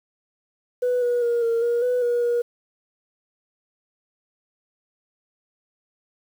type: tone with pitch steps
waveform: sine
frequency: 494.8 / 484.5 / 473.2 / 461.9 / 473.9 / 495.8 / 480.3 / 477.7 Hz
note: B4 / B4 / A#4 / A#4 / A#4 / B4 / B4 / A#4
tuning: +3 / -33 / +26 / -16 / +28 / +7 / -48 / +42 cents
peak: -17 dBFS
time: 0.82-2.42 s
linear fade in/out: 10 ms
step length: 200 ms
effects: tanh soft clip ceiling -16 dBFS + 8-bit